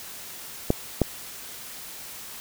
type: clicks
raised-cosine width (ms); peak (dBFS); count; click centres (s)
2; -5; 2; 0.704 / 1.017
effects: white hiss -40 dBFS RMS until 2.4 s